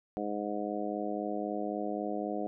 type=harmonic tone; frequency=103.83 Hz; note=G#2; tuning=in tune; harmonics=2 / 3 / 4 / 5 / 6 / 7; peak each=-39 / -37 / -40 / -40 / -40 / -39 dBFS; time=0.17-2.47 s; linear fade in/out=0 ms; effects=none